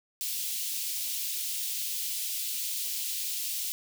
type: high-pass noise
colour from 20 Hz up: white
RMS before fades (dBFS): -33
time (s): 0.21-3.72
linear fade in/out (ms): 0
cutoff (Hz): 2800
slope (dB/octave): 24
effects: none